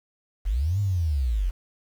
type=linear two-way sweep; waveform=sine; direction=up then down; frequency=40.13 to 103.83 to 40.13 Hz; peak=-21 dBFS; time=0.45-1.51 s; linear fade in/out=20 ms; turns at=0.8 s; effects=8-bit